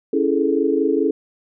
sine chord, A major seventh, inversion first, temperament equal, 277.2 / 329.6 / 415.3 / 440 Hz, C#4 / E4 / G#4 / A4, 0 / 0 / 0 / 0 cents, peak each -21 dBFS, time 0.13-1.11 s, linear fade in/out 5 ms, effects none

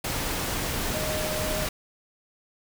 sine tone in noise, 618 Hz, D#5, 12 cents flat, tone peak -31 dBFS, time 0.94-1.66 s, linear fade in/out 5 ms, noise pink, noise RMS -29 dBFS, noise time 0.04-1.69 s, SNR -5 dB, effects none

